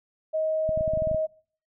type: tone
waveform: sine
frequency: 630 Hz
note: D#5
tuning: 21 cents sharp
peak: -23 dBFS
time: 0.33-1.27 s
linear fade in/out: 20 ms
type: clicks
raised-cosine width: 5 ms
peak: -21 dBFS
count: 10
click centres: 0.692 / 0.775 / 0.809 / 0.878 / 0.936 / 0.974 / 1.022 / 1.073 / 1.114 / 1.146 s
effects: noise-tail reverb RT60 0.5 s tail -24 dB re dry